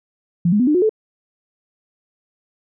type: tone with pitch steps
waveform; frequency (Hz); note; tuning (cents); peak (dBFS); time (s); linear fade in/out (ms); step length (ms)
sine; 172.6 / 207.6 / 249.8 / 300.5 / 361.5 / 434.9; F3 / G#3 / B3 / D4 / F#4 / A4; -20 / 0 / +20 / +40 / -40 / -20; -12; 0.45-0.894; 5; 74
effects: none